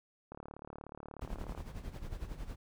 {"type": "click train", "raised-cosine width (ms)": 1, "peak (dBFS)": -32, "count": 48, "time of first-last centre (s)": [0.32, 1.604], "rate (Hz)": 36.6}
{"type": "noise with tremolo", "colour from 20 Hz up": "brown", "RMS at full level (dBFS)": -40, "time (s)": [1.21, 2.56], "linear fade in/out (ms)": 10, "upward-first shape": "sine", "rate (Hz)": 11, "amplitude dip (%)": 70}
{"effects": []}